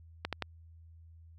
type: clicks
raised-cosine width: 0.3 ms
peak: -17 dBFS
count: 3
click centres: 0.25 / 0.327 / 0.423 s
effects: added 82 Hz sine -52 dBFS peak until 1.38 s